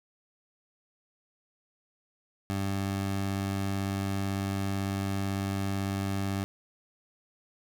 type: tone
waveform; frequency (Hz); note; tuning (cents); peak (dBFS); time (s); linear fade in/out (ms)
20% pulse; 98; G2; 0; -24; 2.5-6.44; 0
effects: none